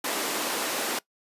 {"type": "high-pass noise", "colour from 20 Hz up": "pink", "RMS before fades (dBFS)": -29, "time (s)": [0.04, 0.99], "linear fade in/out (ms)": 5, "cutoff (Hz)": 270, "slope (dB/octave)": 24, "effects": ["noise-tail reverb RT60 0.1 s tail -21 dB re dry", "resampled to 32000 Hz"]}